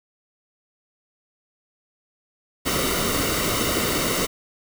pink noise with comb filter, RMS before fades -23 dBFS, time 2.65-4.27 s, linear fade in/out 20 ms, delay 1.2 ms, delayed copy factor -0.65, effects none

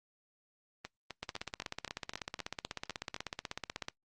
two click trains, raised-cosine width 0.2 ms, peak -23 / -20 dBFS, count 10 / 44, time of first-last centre 0.85-3.164 / 1.23-3.884 s, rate 3.89 / 16.2 Hz, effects noise-tail reverb RT60 0.1 s tail -20 dB re dry + Opus 24 kbps

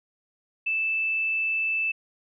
sine tone, 2637 Hz, E7, in tune, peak -23 dBFS, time 0.66-1.92 s, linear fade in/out 10 ms, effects none

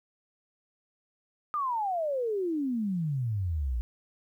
sine exponential sweep, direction down, 1238 to 56 Hz, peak -27 dBFS, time 1.54-3.81 s, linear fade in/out 0 ms, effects 11-bit

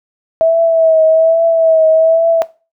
sine tone with vibrato, 650 Hz, E5, 24 cents flat, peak -6 dBFS, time 0.41-2.42 s, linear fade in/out 0 ms, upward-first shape triangle, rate 1.2 Hz, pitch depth 43 cents each way, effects noise-tail reverb RT60 0.3 s tail -18 dB re dry

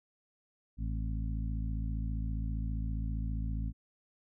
harmonic tone with a mistuned harmonic, 55 Hz, A1, in tune, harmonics 1 / 2 / 3 / 4 / 5, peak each -33 / -39 / -43 / -45 / -47 dBFS, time 0.77-3.73 s, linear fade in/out 50 ms, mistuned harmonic 5, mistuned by -53 cents, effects none

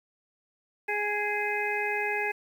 harmonic tone with a mistuned harmonic, 415.3 Hz, G#4, in tune, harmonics 1 / 2 / 4 / 5 / 6, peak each -33 / -33 / -33 / -33 / -33 dBFS, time 0.88-2.32 s, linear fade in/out 10 ms, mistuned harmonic 6, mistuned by +24 cents, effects 9-bit

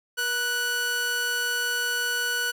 sawtooth tone pair together, 478.2 / 1480 Hz, A#4 / F#6, +44 / 0 cents, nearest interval octave + minor sixth, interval 1956 cents, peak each -33 / -21 dBFS, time 0.17-2.52 s, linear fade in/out 20 ms, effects none

